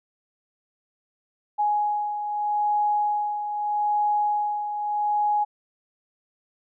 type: beating tone pair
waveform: sine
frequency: 834 / 834.8 Hz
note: G#5 / G#5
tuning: +7 / +9 cents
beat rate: 0.8 Hz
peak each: -22 / -30 dBFS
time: 1.58-5.45 s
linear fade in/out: 20 ms
effects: none